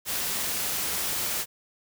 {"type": "noise", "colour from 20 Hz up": "white", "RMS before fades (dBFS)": -29, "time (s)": [0.05, 1.46], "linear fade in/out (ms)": 50, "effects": []}